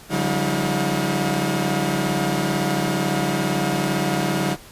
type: tone cluster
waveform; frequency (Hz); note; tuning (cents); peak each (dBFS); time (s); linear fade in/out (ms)
sawtooth; 143.1 / 179.4 / 197.2 / 320.4 / 358.8; D3 / F3 / G3 / E4 / F4; -45 / +47 / +11 / -49 / +47; -22; 0.09-4.57; 50
effects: pink hiss -44 dBFS RMS until 4.71 s + resampled to 32000 Hz